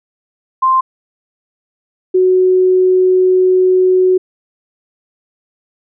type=tone pair in turn; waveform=sine; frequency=1046.5 / 370 Hz; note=C6 / F#4; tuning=0 / 0 cents; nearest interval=octave + tritone; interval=1800 cents; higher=first; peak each=-8 / -7 dBFS; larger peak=second; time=0.62-0.81 / 2.14-4.18 s; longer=second; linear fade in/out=10 ms; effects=none